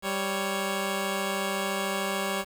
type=tone pair together; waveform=10% pulse; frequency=196 / 554.4 Hz; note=G3 / C#5; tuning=0 / 0 cents; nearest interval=octave + tritone; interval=1800 cents; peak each=-21 / -23 dBFS; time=0.02-2.45 s; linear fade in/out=50 ms; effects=8-bit